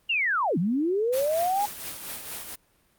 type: linear two-way sweep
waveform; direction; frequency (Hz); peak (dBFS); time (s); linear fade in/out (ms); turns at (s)
sine; down then up; 2882 to 155.56 to 841; -22; 0.09-1.66; 10; 0.58
type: noise with tremolo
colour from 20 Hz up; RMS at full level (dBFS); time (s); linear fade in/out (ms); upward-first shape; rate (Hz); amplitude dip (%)
white; -34; 1.12-2.56; 20; triangle; 4.3; 55
effects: pink hiss -65 dBFS RMS until 2.98 s + Opus 32 kbps